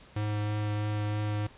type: tone with vibrato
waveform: square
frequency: 105.1 Hz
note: G#2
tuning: 21 cents sharp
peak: -29 dBFS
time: 0.16-1.47 s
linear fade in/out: 5 ms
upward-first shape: triangle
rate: 3.1 Hz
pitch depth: 10 cents each way
effects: pink hiss -54 dBFS RMS until 1.57 s + resampled to 8000 Hz